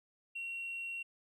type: tone with hard clipping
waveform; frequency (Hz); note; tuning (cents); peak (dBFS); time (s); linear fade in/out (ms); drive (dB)
triangle; 2738; F7; -35; -38; 0.35-1.03; 10; 2
effects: none